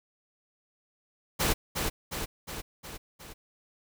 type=noise with echo; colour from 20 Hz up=pink; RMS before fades=-26 dBFS; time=1.39-1.54 s; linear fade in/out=20 ms; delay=360 ms; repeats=5; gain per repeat=-4 dB; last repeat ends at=3.34 s; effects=none